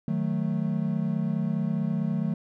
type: chord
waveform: triangle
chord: D# diminished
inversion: none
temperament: equal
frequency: 155.56 / 185 / 220 Hz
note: D#3 / F#3 / A3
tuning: 0 / 0 / 0 cents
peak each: -27 dBFS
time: 0.08-2.34 s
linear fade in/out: 2 ms
effects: none